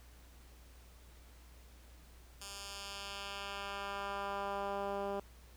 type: tone with band-pass filter sweep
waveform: 10% pulse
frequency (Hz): 199.3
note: G3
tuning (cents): +29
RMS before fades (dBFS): -41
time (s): 2.41-5.2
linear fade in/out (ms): 5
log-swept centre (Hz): 7200 to 470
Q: 0.9
effects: added 60 Hz sine -56 dBFS peak until 5.56 s + pink hiss -63 dBFS RMS until 5.56 s